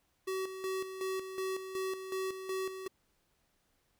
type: tone with tremolo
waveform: square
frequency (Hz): 379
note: F#4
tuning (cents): +42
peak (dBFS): -34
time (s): 0.27-2.88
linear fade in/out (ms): 10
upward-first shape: square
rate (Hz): 2.7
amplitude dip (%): 60
effects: pink hiss -75 dBFS RMS until 3.99 s